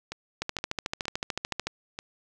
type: two click trains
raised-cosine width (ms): 0.2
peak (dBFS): -12 / -18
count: 18 / 5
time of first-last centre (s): 0.42-1.67 / 0.12-1.989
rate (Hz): 13.6 / 2.14
effects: none

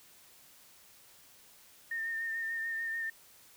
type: tone with vibrato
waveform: sine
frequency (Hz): 1819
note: A#6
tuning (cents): -43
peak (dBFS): -33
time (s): 1.91-3.1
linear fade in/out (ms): 5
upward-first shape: sine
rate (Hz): 6.8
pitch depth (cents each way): 27
effects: white hiss -59 dBFS RMS until 3.56 s

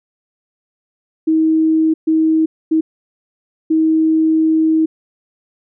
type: tone bursts at uneven times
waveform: sine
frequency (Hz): 318.1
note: D#4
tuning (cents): +38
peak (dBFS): -10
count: 4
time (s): 1.27-1.94 / 2.07-2.46 / 2.71-2.81 / 3.7-4.86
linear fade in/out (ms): 10
effects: none

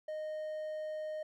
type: tone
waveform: triangle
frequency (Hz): 618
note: D#5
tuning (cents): -12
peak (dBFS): -35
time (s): 0.08-1.23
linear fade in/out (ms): 5
effects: none

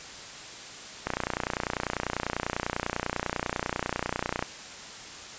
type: click train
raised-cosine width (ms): 0.5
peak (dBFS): -12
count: 102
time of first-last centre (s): 1.07-4.425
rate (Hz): 30.1
effects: white hiss -42 dBFS RMS until 5.38 s + resampled to 16000 Hz

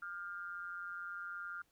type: tone with amplitude modulation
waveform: sine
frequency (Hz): 1396.9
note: F6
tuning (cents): 0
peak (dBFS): -38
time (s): 0.02-1.62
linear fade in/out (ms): 5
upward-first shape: sine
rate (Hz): 179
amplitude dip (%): 80
effects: pink hiss -75 dBFS RMS until 1.71 s

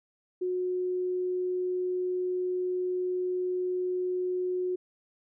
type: tone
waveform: sine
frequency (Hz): 364.3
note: F#4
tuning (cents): -27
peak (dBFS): -27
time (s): 0.41-4.76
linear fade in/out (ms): 10
effects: none

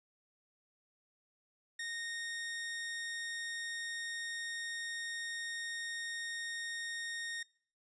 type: tone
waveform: sawtooth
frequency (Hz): 1852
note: A#6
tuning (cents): -12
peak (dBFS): -35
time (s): 1.79-7.43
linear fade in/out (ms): 5
effects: noise-tail reverb RT60 0.5 s tail -23 dB re dry + resampled to 22050 Hz

